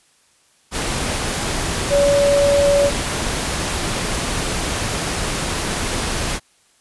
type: tone in noise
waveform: sine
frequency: 568 Hz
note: C#5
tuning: 42 cents sharp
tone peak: -12 dBFS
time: 1.89-2.91 s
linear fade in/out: 50 ms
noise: pink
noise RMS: -22 dBFS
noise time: 0.71-6.4 s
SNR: +7 dB
effects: white hiss -57 dBFS RMS until 6.8 s + resampled to 24000 Hz